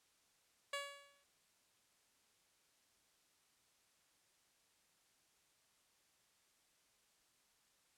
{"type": "tone with exponential decay", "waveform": "10% pulse", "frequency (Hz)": 565, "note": "C#5", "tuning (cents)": 33, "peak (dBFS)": -30, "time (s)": [0.73, 1.24], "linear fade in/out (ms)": 5, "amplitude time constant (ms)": 110, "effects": ["white hiss -75 dBFS RMS until 7.97 s", "low-pass 10000 Hz 12 dB/octave"]}